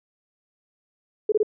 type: tone bursts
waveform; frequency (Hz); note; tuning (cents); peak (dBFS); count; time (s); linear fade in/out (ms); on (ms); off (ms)
sine; 425.9; G#4; +44; -16; 3; 1.29-1.431; 5; 31; 24
effects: none